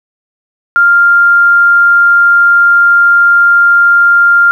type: tone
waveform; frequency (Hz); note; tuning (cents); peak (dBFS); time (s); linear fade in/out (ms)
sine; 1396.9; F6; 0; -3; 0.76-4.51; 0
effects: 7-bit